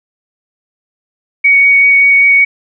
sine tone with vibrato, 2239 Hz, C#7, 17 cents sharp, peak -4 dBFS, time 1.44-2.45 s, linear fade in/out 10 ms, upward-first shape triangle, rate 5.2 Hz, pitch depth 10 cents each way, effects none

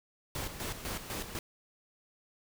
pink noise with tremolo, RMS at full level -37 dBFS, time 0.35-1.39 s, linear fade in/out 2 ms, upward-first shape square, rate 4 Hz, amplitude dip 60%, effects none

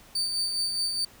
35% pulse tone with tremolo, 4592 Hz, D8, 40 cents flat, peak -23 dBFS, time 0.15-1.05 s, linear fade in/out 5 ms, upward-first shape sine, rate 4.8 Hz, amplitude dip 40%, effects pink hiss -53 dBFS RMS until 1.2 s

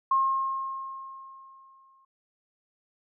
sine tone with exponential decay, 1072 Hz, C6, 42 cents sharp, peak -19 dBFS, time 0.11-2.05 s, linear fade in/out 5 ms, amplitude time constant 420 ms, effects none

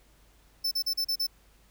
45% pulse tone bursts, 5290 Hz, E8, 5 cents sharp, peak -26 dBFS, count 6, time 0.64-1.269 s, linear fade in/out 10 ms, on 74 ms, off 37 ms, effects added 50 Hz sine -60 dBFS peak until 1.7 s + pink hiss -63 dBFS RMS until 1.7 s

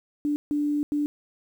sine tone bursts at uneven times, 293.7 Hz, D4, in tune, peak -22 dBFS, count 3, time 0.25-0.36 / 0.51-0.83 / 0.92-1.06 s, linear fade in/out 0 ms, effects 9-bit

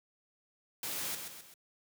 white noise with echo, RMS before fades -38 dBFS, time 0.83-1.15 s, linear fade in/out 2 ms, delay 130 ms, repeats 3, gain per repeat -6 dB, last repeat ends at 1.54 s, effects high-pass 100 Hz 12 dB/octave

